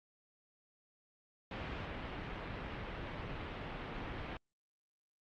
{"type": "low-pass noise", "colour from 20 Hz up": "pink", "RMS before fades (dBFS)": -43, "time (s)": [1.51, 4.37], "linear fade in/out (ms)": 2, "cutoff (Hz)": 3100, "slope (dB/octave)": 24, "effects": ["Opus 48 kbps"]}